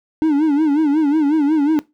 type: tone with vibrato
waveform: triangle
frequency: 299.5 Hz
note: D4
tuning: 34 cents sharp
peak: -10 dBFS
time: 0.22-1.79 s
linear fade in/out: 0 ms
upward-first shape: sine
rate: 5.5 Hz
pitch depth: 120 cents each way
effects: noise-tail reverb RT60 0.2 s tail -19 dB re dry